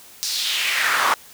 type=noise with high-pass filter sweep; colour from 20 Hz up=brown; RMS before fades=-21 dBFS; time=0.23-1.14 s; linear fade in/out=0 ms; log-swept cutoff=5400 to 1000 Hz; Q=2.6; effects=white hiss -45 dBFS RMS until 1.33 s